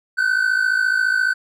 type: tone pair together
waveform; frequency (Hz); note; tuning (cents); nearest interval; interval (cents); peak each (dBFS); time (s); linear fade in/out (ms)
triangle; 1479 / 1533.5; F#6 / G6; -1 / -38; minor second; 63; -18 / -16; 0.17-1.34; 20
effects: resampled to 32000 Hz